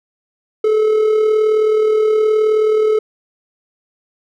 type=tone with amplitude modulation; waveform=triangle; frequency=432.1 Hz; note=A4; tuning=31 cents flat; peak=-7 dBFS; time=0.64-2.99 s; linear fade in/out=5 ms; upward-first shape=sine; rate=39 Hz; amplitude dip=40%; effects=none